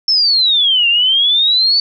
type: exponential two-way sweep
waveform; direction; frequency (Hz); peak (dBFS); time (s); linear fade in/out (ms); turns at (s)
sine; down then up; 5390 to 2745 to 4548; -9; 0.08-1.8; 2; 0.88
effects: none